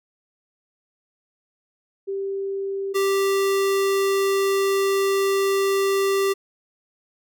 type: tone pair in turn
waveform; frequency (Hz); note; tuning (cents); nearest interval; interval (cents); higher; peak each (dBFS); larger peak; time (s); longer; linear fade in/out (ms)
sine / square; 392 / 392; G4 / G4; 0 / 0; unison; 0; neither; -24 / -19; second; 2.07-2.94 / 2.94-6.34; second; 20
effects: none